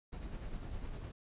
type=noise with tremolo; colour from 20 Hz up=brown; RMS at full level=-41 dBFS; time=0.12-1.12 s; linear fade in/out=10 ms; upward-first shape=sine; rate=9.9 Hz; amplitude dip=40%; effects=resampled to 8000 Hz